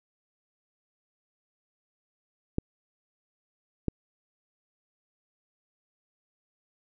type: clicks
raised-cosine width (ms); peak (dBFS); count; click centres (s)
3; -13; 2; 2.584 / 3.883
effects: none